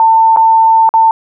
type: tone with dropouts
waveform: sine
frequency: 896 Hz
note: A5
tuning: 31 cents sharp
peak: -4 dBFS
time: 0-1.11 s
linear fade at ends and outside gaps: 1 ms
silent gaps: 0.362-0.371 / 0.891-0.939 s
effects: none